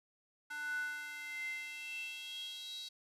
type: tone with high-pass filter sweep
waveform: square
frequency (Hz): 296.8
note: D4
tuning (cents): +18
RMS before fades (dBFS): -43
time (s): 0.5-2.89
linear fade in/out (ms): 10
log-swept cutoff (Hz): 1300 to 4100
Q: 9.7
effects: resampled to 32000 Hz